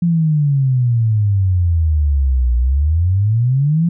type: exponential two-way sweep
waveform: sine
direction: down then up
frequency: 174.61 to 59 to 174.61 Hz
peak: -11 dBFS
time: 0.02-3.89 s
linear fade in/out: 5 ms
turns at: 2.56 s
effects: none